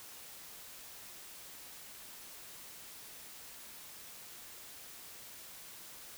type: silence
effects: white hiss -51 dBFS RMS until 6.17 s